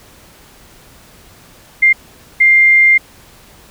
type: tone bursts at uneven times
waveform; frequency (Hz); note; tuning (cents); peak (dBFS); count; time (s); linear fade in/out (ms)
sine; 2100; C7; +6; -5; 2; 1.82-1.93 / 2.4-2.98; 10
effects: pink hiss -43 dBFS RMS until 3.7 s